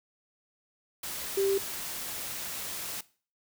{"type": "tone in noise", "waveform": "sine", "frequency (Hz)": 392, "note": "G4", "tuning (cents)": 0, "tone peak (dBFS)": -24, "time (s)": [1.37, 1.58], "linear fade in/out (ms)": 5, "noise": "white", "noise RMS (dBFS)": -37, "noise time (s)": [1.03, 3.01], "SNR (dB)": 10, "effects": ["noise-tail reverb RT60 0.4 s tail -19 dB re dry"]}